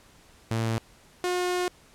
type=tone pair in turn; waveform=sawtooth; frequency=113.2 / 359.4 Hz; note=A2 / F4; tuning=+50 / +50 cents; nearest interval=octave + minor sixth; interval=2000 cents; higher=second; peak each=-21 dBFS; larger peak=neither; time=0.51-0.78 / 1.24-1.68 s; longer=second; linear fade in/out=0 ms; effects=pink hiss -56 dBFS RMS until 1.94 s + low-pass 11000 Hz 12 dB/octave